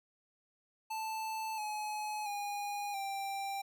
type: tone with pitch steps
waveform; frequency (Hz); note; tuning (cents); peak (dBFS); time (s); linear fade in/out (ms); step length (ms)
square; 880 / 848.1 / 817.3 / 787.6; A5 / G#5 / G#5 / G5; 0 / +36 / -28 / +8; -37; 0.9-3.62; 10; 680
effects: none